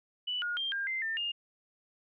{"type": "tone with pitch steps", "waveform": "sine", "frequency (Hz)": [2968, 1433, 3184, 1604, 2080, 1799, 2827], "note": ["F#7", "F6", "G7", "G6", "C7", "A6", "F7"], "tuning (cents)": [5, 44, 26, 39, -11, 38, 20], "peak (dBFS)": -31, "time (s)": [0.27, 1.32], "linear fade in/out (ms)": 10, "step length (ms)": 150, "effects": []}